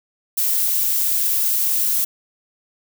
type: noise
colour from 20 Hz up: violet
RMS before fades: -19 dBFS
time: 0.37-2.05 s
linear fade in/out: 10 ms
effects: none